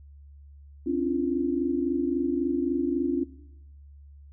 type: tone cluster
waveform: sine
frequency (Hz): 267 / 290.7 / 343.4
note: C4 / D4 / F4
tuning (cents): +35 / -18 / -29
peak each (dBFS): -28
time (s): 0.86-3.24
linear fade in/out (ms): 10
effects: noise-tail reverb RT60 0.8 s tail -17 dB re dry + added 71 Hz sine -46 dBFS peak until 4.32 s